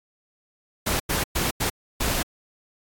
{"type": "noise bursts at uneven times", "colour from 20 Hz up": "pink", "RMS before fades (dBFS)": -24, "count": 5, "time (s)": [[0.86, 1], [1.09, 1.24], [1.35, 1.51], [1.6, 1.7], [2, 2.23]], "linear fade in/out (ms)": 10, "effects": ["AAC 64 kbps"]}